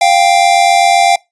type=tone pair together; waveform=square; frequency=698.5 / 786.2 Hz; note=F5 / G5; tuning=0 / +5 cents; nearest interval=major second; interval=205 cents; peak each=-10 dBFS; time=0.01-1.16 s; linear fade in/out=5 ms; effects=noise-tail reverb RT60 0.2 s tail -23 dB re dry + resampled to 22050 Hz